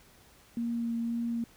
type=tone with vibrato; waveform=sine; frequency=233.1 Hz; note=A#3; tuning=in tune; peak=-29 dBFS; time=0.57-1.44 s; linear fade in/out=2 ms; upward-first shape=sine; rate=1.9 Hz; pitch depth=11 cents each way; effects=pink hiss -59 dBFS RMS until 1.56 s